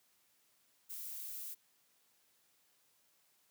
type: noise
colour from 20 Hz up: violet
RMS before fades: -45 dBFS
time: 0.89-1.55 s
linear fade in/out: 20 ms
effects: white hiss -73 dBFS RMS until 3.5 s + high-pass 100 Hz 12 dB/octave